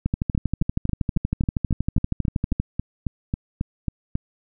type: two click trains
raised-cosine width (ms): 5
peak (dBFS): -11 / -9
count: 15 / 33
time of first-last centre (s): 0.35-4.154 / 0.06-2.6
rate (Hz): 3.68 / 12.6
effects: none